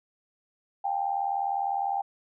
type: tone with amplitude modulation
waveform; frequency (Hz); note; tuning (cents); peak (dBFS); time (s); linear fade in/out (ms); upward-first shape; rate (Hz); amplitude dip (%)
sine; 794; G5; +22; -22; 0.84-2.02; 10; sine; 79.9; 80
effects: none